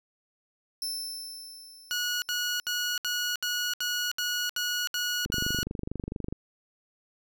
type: tone with exponential decay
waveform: sawtooth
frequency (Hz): 5310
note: E8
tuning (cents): +12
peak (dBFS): -27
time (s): 0.82-2.89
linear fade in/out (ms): 1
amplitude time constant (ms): 450
type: tone bursts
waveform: 15% pulse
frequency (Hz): 1456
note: F#6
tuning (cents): -28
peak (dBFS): -21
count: 10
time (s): 1.91-5.631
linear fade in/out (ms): 0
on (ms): 310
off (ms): 69
type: click train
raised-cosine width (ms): 3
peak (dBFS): -20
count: 27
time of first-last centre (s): 5.26-6.326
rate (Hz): 24.4
effects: none